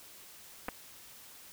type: clicks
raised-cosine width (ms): 0.5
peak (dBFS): -21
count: 2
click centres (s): 0.684 / 0.688
effects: white hiss -53 dBFS RMS until 1.52 s